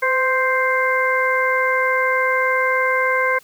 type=harmonic tone with a mistuned harmonic; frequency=523.3 Hz; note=C5; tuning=in tune; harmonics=1 / 2 / 3 / 4; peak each=-21 / -21 / -21 / -21 dBFS; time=0.02-3.39 s; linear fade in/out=10 ms; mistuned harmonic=1; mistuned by=-33 cents; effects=white hiss -50 dBFS RMS until 3.43 s